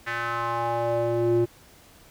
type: tone with band-pass filter sweep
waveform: square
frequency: 117.6 Hz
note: A#2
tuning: 16 cents sharp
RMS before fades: -25 dBFS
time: 0.06-1.46 s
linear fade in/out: 20 ms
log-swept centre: 1800 to 310 Hz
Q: 3
effects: pink hiss -53 dBFS RMS until 2.1 s